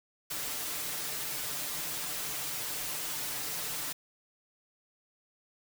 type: noise with comb filter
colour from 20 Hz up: white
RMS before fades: -36 dBFS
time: 0.3-3.93 s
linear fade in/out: 10 ms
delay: 6.7 ms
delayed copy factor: +0.9
effects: none